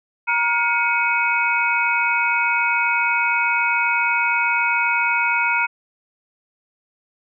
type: tone cluster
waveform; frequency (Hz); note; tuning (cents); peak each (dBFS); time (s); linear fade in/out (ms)
sine; 944 / 1421 / 2228 / 2527; A#5 / F6 / C#7 / D#7; +22 / +30 / +8 / +26; -22; 0.27-5.67; 20
effects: none